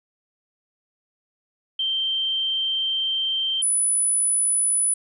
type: tone pair in turn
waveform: sine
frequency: 3136 / 9956 Hz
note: G7 / D#9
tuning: 0 / 0 cents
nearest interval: octave + minor sixth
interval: 2000 cents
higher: second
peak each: -21 / -18 dBFS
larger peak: second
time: 1.79-3.62 / 3.62-4.94 s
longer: first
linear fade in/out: 5 ms
effects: none